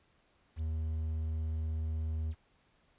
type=tone with quantisation; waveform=triangle; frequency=79.1 Hz; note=D#2; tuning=29 cents sharp; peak=-30 dBFS; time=0.56-2.35 s; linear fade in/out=50 ms; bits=10; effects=pink hiss -70 dBFS RMS until 2.98 s + resampled to 8000 Hz